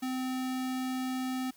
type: tone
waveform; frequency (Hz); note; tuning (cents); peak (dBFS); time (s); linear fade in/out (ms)
square; 257.7; C4; -26; -32; 0.02-1.51; 10
effects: white hiss -61 dBFS RMS until 1.56 s